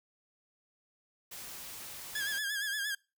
white noise, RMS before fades -45 dBFS, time 1.31-2.39 s, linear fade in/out 10 ms
sawtooth tone with vibrato, 1661.2 Hz, G#6, in tune, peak -29 dBFS, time 2.15-2.95 s, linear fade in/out 5 ms, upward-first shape sine, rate 8.6 Hz, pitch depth 72 cents each way
effects noise-tail reverb RT60 0.3 s tail -25 dB re dry

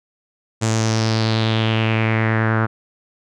sawtooth tone with low-pass filter sweep, 111.3 Hz, A2, 20 cents sharp, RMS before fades -18 dBFS, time 0.61-2.67 s, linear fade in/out 20 ms, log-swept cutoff 7500 to 1400 Hz, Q 3.8, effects none

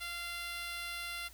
10% pulse tone with high-pass filter, 691 Hz, F5, 19 cents flat, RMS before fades -41 dBFS, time 0-1.29 s, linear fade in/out 20 ms, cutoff 1400 Hz, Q 0.95, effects added 60 Hz sine -56 dBFS peak until 1.33 s + white hiss -58 dBFS RMS until 1.33 s

